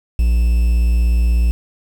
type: tone with quantisation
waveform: triangle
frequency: 58.27 Hz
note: A#1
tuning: in tune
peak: -9 dBFS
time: 0.19-1.51 s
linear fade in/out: 0 ms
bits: 6
effects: none